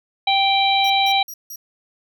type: harmonic tone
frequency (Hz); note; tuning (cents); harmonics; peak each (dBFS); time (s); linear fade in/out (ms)
784; G5; 0; 1 / 3 / 4 / 5; -17 / -22 / -25 / -20; 0.27-1.23; 5
type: tone bursts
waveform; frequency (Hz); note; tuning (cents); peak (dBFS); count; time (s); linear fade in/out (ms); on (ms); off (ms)
15% pulse; 5720; F8; +41; -26; 4; 0.84-1.56; 5; 60; 160
effects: none